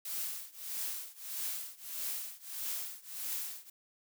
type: noise with tremolo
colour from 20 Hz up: blue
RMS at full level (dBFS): -36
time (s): 0.05-3.7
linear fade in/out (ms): 5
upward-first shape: triangle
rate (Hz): 1.6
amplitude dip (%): 95
effects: none